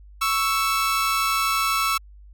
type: tone pair together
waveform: sawtooth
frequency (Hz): 1112 / 1320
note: C#6 / E6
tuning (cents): +5 / +2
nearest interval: minor third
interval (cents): 297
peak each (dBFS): -21 / -18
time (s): 0.21-1.98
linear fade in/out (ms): 10
effects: added 50 Hz sine -43 dBFS peak until 2.33 s